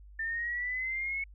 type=linear sweep; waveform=sine; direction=up; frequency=1786 to 2208 Hz; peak=-31 dBFS; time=0.19-1.24 s; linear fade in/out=5 ms; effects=added 50 Hz sine -49 dBFS peak until 1.34 s